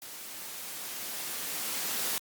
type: noise with level ramp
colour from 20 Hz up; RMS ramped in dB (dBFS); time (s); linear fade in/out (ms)
white; -44 to -31; 0.02-2.18; 0
effects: high-pass 150 Hz 12 dB/octave + Opus 48 kbps